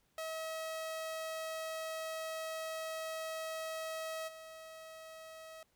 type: tone with level steps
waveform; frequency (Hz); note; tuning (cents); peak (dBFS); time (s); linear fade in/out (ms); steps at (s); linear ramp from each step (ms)
sawtooth; 641; E5; -49; -35 / -45; 0.18-5.63; 2; 4.27; 20
effects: pink hiss -75 dBFS RMS until 5.75 s